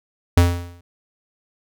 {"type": "tone with exponential decay", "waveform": "square", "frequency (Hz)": 87.1, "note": "F2", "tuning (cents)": -4, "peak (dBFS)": -8, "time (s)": [0.37, 0.81], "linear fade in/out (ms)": 5, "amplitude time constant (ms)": 95, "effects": []}